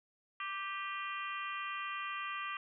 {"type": "harmonic tone with a mistuned harmonic", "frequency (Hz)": 392, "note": "G4", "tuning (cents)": 0, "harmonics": [3, 4, 5, 6, 7, 8], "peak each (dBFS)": [-40, -47, -45, -48, -46, -50], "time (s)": [0.4, 2.57], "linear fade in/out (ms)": 2, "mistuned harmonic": 6, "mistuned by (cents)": 46, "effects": []}